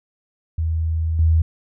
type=tone with level steps; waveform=sine; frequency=80.8 Hz; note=E2; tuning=34 cents flat; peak=-18 / -12 dBFS; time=0.58-1.42 s; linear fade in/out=5 ms; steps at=1.19 s; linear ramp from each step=2 ms; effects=none